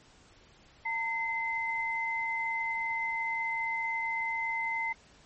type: tone pair together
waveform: sine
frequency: 910.2 / 2060 Hz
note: A#5 / C7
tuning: -42 / -28 cents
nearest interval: octave + major second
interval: 1414 cents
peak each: -34 / -31 dBFS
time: 0.85-4.93 s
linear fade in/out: 10 ms
effects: pink hiss -59 dBFS RMS until 5.25 s + MP3 32 kbps